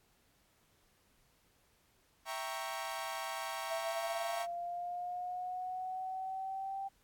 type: chord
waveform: sawtooth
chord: E diminished seventh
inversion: none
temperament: equal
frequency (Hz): 659.3 / 784 / 932.3 / 1108.7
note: E5 / G5 / Bb5 / Db6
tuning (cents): 0 / 0 / 0 / 0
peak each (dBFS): -40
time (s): 2.25-4.47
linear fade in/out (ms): 50
type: linear sweep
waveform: sine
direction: up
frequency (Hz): 661 to 784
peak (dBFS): -37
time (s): 3.7-6.89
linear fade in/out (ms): 20
effects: pink hiss -71 dBFS RMS until 7.03 s + AAC 64 kbps